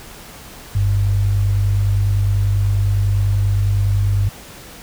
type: tone pair together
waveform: sine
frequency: 50 / 100 Hz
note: G1 / G2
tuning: +35 / +35 cents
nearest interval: octave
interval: 1200 cents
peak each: -20 / -14 dBFS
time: 0.75-4.29 s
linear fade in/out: 5 ms
effects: pink hiss -38 dBFS RMS until 4.82 s